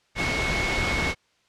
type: tone in noise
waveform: sine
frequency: 2194 Hz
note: C#7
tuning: 18 cents flat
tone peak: -27 dBFS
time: 0.15-1.15 s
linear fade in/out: 50 ms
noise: pink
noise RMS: -26 dBFS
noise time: 0.15-1.15 s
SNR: -4 dB
effects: white hiss -65 dBFS RMS until 1.48 s + low-pass 5000 Hz 12 dB/octave